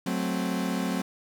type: chord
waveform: 40% pulse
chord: F# diminished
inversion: none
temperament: equal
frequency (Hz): 185 / 220 / 261.6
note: F#3 / A3 / C4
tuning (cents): 0 / 0 / 0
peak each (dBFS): -29 / -32 / -30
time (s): 0.06-1.02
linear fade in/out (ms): 5
effects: none